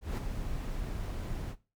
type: noise with ADSR envelope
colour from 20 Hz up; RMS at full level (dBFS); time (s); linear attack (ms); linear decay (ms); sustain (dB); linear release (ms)
brown; -30; 0.01-1.56; 160; 24; -6; 63
effects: noise-tail reverb RT60 0.3 s tail -18 dB re dry